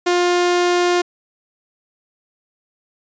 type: tone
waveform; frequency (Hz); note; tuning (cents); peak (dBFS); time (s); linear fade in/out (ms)
sawtooth; 353.6; F4; +22; -10; 0.06-1.02; 10
effects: resampled to 16000 Hz